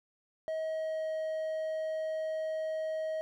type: tone with pitch glide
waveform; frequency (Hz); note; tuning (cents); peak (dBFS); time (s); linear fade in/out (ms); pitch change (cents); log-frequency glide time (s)
triangle; 636 to 632; D#5 to D#5; +38 to +27; -30; 0.48-3.21; 0; -11; 0.63-1.1
effects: none